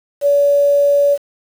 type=tone with quantisation; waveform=sine; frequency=570 Hz; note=C#5; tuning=48 cents sharp; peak=-9 dBFS; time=0.21-1.18 s; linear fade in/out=50 ms; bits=6; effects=none